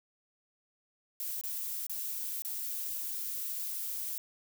violet noise with dropouts, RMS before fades -37 dBFS, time 1.2-4.18 s, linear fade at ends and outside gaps 1 ms, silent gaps 1.412-1.437 / 1.867-1.896 / 2.421-2.448 s, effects none

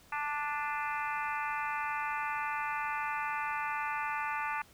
harmonic tone with a mistuned harmonic, 293.7 Hz, D4, in tune, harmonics 3 / 4 / 5 / 6 / 7 / 8 / 9, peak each -36 / -38 / -40 / -42 / -43 / -44 / -45 dBFS, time 0.12-4.62 s, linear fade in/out 5 ms, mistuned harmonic 8, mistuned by +42 cents, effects pink hiss -60 dBFS RMS until 4.73 s

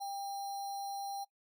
sine tone with sample-and-hold, 795 Hz, G5, 24 cents sharp, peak -37 dBFS, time 0-1.25 s, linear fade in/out 20 ms, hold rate 4900 Hz, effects noise-tail reverb RT60 0.1 s tail -22 dB re dry

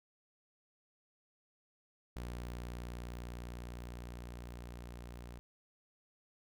sawtooth tone with level ramp, 59.9 Hz, A#1, 48 cents sharp, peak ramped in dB -37 to -43 dBFS, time 2.16-5.39 s, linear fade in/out 0 ms, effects none

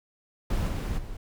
brown noise with level steps, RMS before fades -25 / -28 / -38 dBFS, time 0.5-1.17 s, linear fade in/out 5 ms, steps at 0.67 / 0.97 s, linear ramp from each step 20 ms, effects none

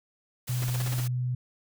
white noise, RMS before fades -39 dBFS, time 0.47-1.08 s, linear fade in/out 10 ms
sine tone with pitch glide, 124.2 to 124.92 Hz, B2 to B2, +10 to +20 cents, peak -26 dBFS, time 0.49-1.35 s, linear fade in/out 5 ms, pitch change +10 cents, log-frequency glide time 1.03-1.17 s
pink noise bursts, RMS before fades -37 dBFS, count 7, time 0.62-1.001 s, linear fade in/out 0 ms, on 21 ms, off 39 ms
effects none

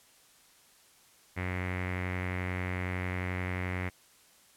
sawtooth tone with low-pass filter, 91.2 Hz, F#2, 24 cents flat, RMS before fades -34 dBFS, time 1.36-3.9 s, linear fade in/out 20 ms, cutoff 2100 Hz, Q 5.8, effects white hiss -61 dBFS RMS until 4.56 s + low-pass 12000 Hz 12 dB/octave

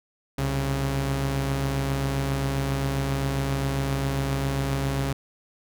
sawtooth tone pair together, 64.7 / 136.87 Hz, C2 / C#3, -19 / -22 cents, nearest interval octave + minor second, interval 1297 cents, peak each -26 / -21 dBFS, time 0.38-5.13 s, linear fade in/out 5 ms, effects none

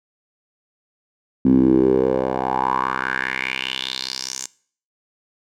10% pulse tone with band-pass filter sweep, 64.9 Hz, C2, 13 cents flat, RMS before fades -20 dBFS, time 1.45-4.47 s, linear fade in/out 5 ms, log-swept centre 240 to 7000 Hz, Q 4.7, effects noise-tail reverb RT60 0.5 s tail -22 dB re dry

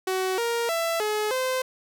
sawtooth tone with pitch steps, 375.2 / 468.1 / 666 / 424.6 / 516 Hz, F#4 / A#4 / E5 / G#4 / C5, +24 / +7 / +18 / +38 / -24 cents, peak -20 dBFS, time 0.07-1.62 s, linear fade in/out 5 ms, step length 310 ms, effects none

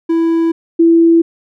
triangle / sine tone pair in turn, 330.4 / 332.9 Hz, E4 / E4, +4 / +17 cents, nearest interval unison, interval 13 cents, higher second, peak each -8 / -5 dBFS, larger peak second, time 0.09-0.52 / 0.79-1.22 s, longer neither, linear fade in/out 10 ms, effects none

